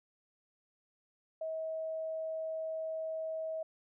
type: tone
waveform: sine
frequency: 640 Hz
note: D#5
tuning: 49 cents sharp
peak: -35 dBFS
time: 1.41-3.63 s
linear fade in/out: 5 ms
effects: none